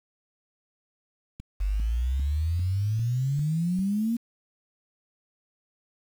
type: click train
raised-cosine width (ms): 5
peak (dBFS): -27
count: 7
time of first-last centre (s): 1.4-3.79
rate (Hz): 2.51
type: exponential sweep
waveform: sine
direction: up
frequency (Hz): 46.77 to 238.3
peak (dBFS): -23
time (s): 1.6-4.17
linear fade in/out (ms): 10
effects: 8-bit